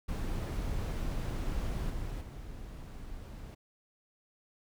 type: noise with level steps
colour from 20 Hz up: brown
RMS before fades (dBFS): -34 / -38 / -44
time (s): 0.08-3.55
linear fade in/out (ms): 10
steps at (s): 1.89 / 2.2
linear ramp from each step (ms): 20
effects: none